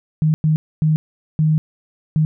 sine tone bursts at uneven times, 155.56 Hz, D#3, in tune, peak -12 dBFS, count 5, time 0.22-0.34 / 0.44-0.56 / 0.82-0.96 / 1.39-1.58 / 2.16-2.25 s, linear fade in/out 0 ms, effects none

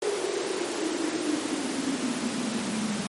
pink noise with high-pass filter sweep, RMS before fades -29 dBFS, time 0.02-3.07 s, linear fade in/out 2 ms, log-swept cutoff 410 to 200 Hz, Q 8.4, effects MP3 48 kbps

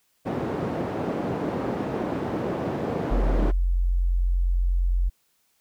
white band-pass noise, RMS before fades -28 dBFS, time 0.25-3.52 s, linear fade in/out 20 ms, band 120 to 480 Hz, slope 12 dB/octave
sine tone, 44.31 Hz, F1, 26 cents sharp, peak -19 dBFS, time 3.1-5.1 s, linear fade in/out 20 ms
effects white hiss -68 dBFS RMS until 5.6 s

